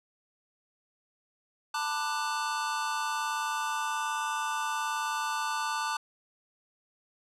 square chord, B minor seventh, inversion third, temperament just, 889 / 987.8 / 1185.3 / 1481.6 Hz, A5 / B5 / D6 / F#6, +18 / 0 / +16 / +2 cents, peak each -34 / -40 / -35 / -37 dBFS, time 1.74-5.97 s, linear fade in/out 5 ms, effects low-pass 10000 Hz 12 dB/octave

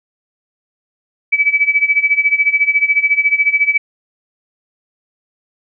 sine tone with tremolo, 2294 Hz, D7, 41 cents flat, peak -7 dBFS, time 1.32-3.78 s, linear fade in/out 10 ms, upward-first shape sine, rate 14 Hz, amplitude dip 85%, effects none

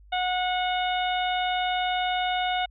harmonic tone, 730 Hz, F#5, 24 cents flat, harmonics 1 / 2 / 3 / 4 / 5, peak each -25 / -33 / -34 / -34 / -34 dBFS, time 0.12-2.66 s, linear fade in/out 10 ms, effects added 50 Hz sine -49 dBFS peak until 2.7 s

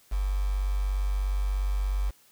sine tone with quantisation, 48.45 Hz, G1, 20 cents flat, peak -24 dBFS, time 0.11-2.11 s, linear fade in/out 20 ms, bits 7, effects white hiss -60 dBFS RMS until 2.31 s

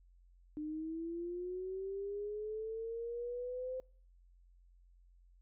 sine linear sweep, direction up, 300 to 518 Hz, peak -38 dBFS, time 0.57-3.8 s, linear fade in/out 0 ms, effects noise-tail reverb RT60 0.5 s tail -26 dB re dry + added 44 Hz sine -61 dBFS peak until 5.41 s

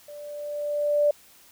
sine tone with level ramp, 587.3 Hz, D5, in tune, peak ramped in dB -39 to -16 dBFS, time 0.08-1.11 s, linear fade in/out 5 ms, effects white hiss -54 dBFS RMS until 1.51 s

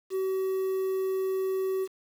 triangle tone with quantisation, 380 Hz, F#4, 46 cents sharp, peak -24 dBFS, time 0.1-1.88 s, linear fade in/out 50 ms, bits 8, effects none

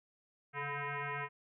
sine tone with frequency modulation, 434.3 Hz, A4, 23 cents flat, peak -36 dBFS, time 0.53-1.29 s, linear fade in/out 50 ms, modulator 287 Hz, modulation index 6.7, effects none

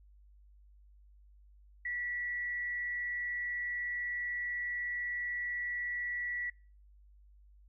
sine tone with frequency modulation, 1946 Hz, B6, 26 cents flat, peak -34 dBFS, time 1.85-6.5 s, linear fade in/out 5 ms, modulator 165 Hz, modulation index 0.24, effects noise-tail reverb RT60 0.4 s tail -26 dB re dry + added 50 Hz sine -57 dBFS peak until 7.68 s

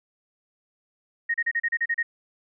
sine tone bursts, 1864.7 Hz, A#6, in tune, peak -21 dBFS, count 9, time 1.29-2.03 s, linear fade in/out 10 ms, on 52 ms, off 34 ms, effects none

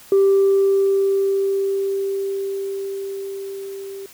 sine tone with level ramp, 392 Hz, G4, in tune, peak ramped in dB -9 to -30 dBFS, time 0.12-4.06 s, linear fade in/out 2 ms, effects tanh soft clip ceiling -9 dBFS + white hiss -45 dBFS RMS until 4.13 s

